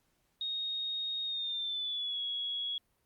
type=tone with pitch glide; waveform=sine; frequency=3729 to 3341 Hz; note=A#7 to G#7; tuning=0 to +10 cents; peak=-33 dBFS; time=0.41-2.78 s; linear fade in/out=2 ms; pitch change=-190 cents; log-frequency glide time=1.25-2.21 s; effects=pink hiss -75 dBFS RMS until 3.05 s + Opus 48 kbps